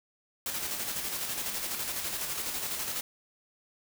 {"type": "noise with tremolo", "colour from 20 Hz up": "white", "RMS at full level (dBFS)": -33, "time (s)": [0.46, 3.01], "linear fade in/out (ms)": 2, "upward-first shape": "square", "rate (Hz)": 12, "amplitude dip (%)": 35, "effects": []}